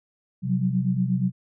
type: tone cluster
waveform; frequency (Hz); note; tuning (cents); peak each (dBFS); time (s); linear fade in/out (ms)
sine; 129.5 / 180.8 / 189.2; C3 / F#3 / F#3; -17 / -40 / +39; -25; 0.42-1.32; 50
effects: none